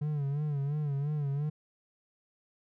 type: tone with vibrato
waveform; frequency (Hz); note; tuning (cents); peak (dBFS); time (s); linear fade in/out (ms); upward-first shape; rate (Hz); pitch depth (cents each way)
triangle; 144.9; D3; -23; -27; 0.01-1.5; 10; sine; 2.9; 84
effects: none